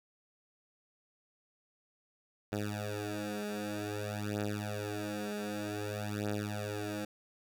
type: beating tone pair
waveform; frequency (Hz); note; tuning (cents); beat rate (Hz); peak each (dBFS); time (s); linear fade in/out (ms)
10% pulse; 103.83 / 104.36; G#2 / G#2; 0 / +9; 0.53; -30; 2.52-7.05; 5
effects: none